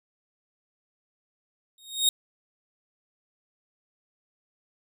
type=tone with exponential growth; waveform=sawtooth; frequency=3729 Hz; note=A#7; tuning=in tune; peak=-13 dBFS; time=1.78-2.09 s; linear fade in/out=2 ms; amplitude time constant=66 ms; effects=none